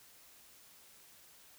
silence, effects white hiss -60 dBFS RMS until 1.58 s

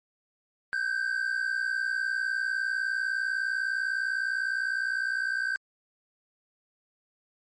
triangle tone pair together, 1531 / 1590.9 Hz, G6 / G6, -41 / +25 cents, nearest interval minor second, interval 66 cents, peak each -27 dBFS, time 0.73-5.56 s, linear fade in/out 0 ms, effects tanh soft clip ceiling -19 dBFS + MP3 48 kbps

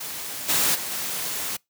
white noise with level steps, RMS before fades -33 / -21 / -31 / -29 dBFS, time 0-1.57 s, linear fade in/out 10 ms, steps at 0.48 / 0.74 / 0.9 s, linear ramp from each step 20 ms, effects noise-tail reverb RT60 0.2 s tail -26 dB re dry + high-pass 100 Hz 12 dB/octave

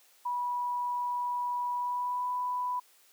sine tone with pitch glide, 977 to 991.8 Hz, B5 to B5, -19 to +7 cents, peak -29 dBFS, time 0.25-2.8 s, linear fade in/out 10 ms, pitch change +26 cents, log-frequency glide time 1.75-2.29 s, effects white hiss -62 dBFS RMS until 3.12 s + high-pass 400 Hz 12 dB/octave

